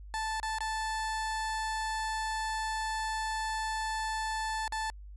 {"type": "tone with dropouts", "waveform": "30% pulse", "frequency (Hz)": 878, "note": "A5", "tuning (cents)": -4, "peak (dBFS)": -29, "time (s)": [0.14, 4.9], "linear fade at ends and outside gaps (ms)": 0, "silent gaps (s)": [[0.399, 0.43], [0.585, 0.606], [4.678, 4.723]], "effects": ["added 50 Hz sine -44 dBFS peak until 5.16 s", "resampled to 24000 Hz"]}